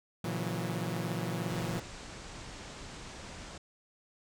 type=chord; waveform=sawtooth; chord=F# dominant seventh; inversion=first; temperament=equal with one note detuned; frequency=116.54 / 138.59 / 164.81 / 181.92 Hz; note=A#2 / C#3 / E3 / F#3; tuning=0 / 0 / 0 / -29 cents; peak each=-34 / -38 / -33 / -34 dBFS; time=0.24-1.8 s; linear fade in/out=5 ms
type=low-pass noise; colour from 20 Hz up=pink; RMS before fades=-46 dBFS; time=1.49-3.58 s; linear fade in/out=5 ms; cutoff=8400 Hz; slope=48 dB/octave
effects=none